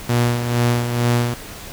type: tone with tremolo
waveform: sawtooth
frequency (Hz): 120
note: B2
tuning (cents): -49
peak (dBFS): -10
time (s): 0.09-1.34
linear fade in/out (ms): 5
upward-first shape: sine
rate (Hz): 2.2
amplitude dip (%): 55
effects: pink hiss -35 dBFS RMS until 1.72 s